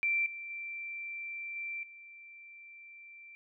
sine tone with level steps, 2349 Hz, D7, in tune, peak -27 / -40 / -38 / -36 / -49 dBFS, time 0.03-3.35 s, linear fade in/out 0 ms, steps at 0.26 / 0.5 / 1.56 / 1.83 s, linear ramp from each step 2 ms, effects none

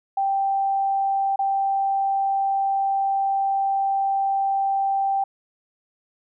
sine tone with dropouts, 784 Hz, G5, in tune, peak -19 dBFS, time 0.17-5.24 s, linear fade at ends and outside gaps 5 ms, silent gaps 1.36-1.39 s, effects none

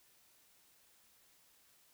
silence, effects white hiss -68 dBFS RMS until 1.93 s

